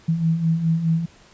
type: beating tone pair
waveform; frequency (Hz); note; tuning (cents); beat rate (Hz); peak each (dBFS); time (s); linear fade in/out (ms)
sine; 160 / 164.8; D#3 / E3; +49 / 0; 4.8; -25 / -18; 0.08-1.06; 10
effects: pink hiss -51 dBFS RMS until 1.33 s + resampled to 16000 Hz